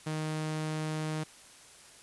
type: tone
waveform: sawtooth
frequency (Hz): 155.56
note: D#3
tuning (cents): 0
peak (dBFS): -28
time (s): 0.06-1.24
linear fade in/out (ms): 10
effects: white hiss -54 dBFS RMS until 2.02 s + resampled to 24000 Hz